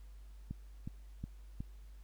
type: click train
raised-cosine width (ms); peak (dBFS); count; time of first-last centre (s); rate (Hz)
5; -28; 4; 0.51-1.605; 2.74
effects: added 50 Hz sine -50 dBFS peak until 2.03 s + pink hiss -70 dBFS RMS until 2.03 s